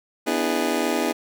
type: chord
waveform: 25% pulse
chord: E dominant seventh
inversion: second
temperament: just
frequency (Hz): 247.2 / 296.7 / 329.6 / 412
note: B3 / D4 / E4 / G#4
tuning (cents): +2 / +18 / 0 / -14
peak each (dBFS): -23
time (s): 0.26-1.13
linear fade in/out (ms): 20
effects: none